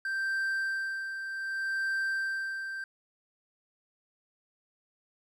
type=tone with tremolo; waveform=triangle; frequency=1568 Hz; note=G6; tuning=in tune; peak=-26 dBFS; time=0.05-2.84 s; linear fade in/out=2 ms; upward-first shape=sine; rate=0.65 Hz; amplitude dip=55%; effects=none